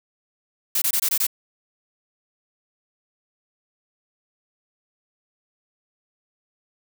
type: noise bursts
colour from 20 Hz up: blue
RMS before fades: -21 dBFS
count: 6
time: 0.75-1.268 s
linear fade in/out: 5 ms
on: 68 ms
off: 22 ms
effects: none